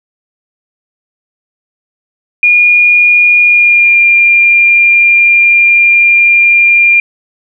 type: tone with pitch glide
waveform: sine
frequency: 2431 to 2396 Hz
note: D#7 to D7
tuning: -41 to +34 cents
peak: -3 dBFS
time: 2.43-7 s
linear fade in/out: 2 ms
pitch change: -25 cents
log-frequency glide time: 3.44-3.96 s
effects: none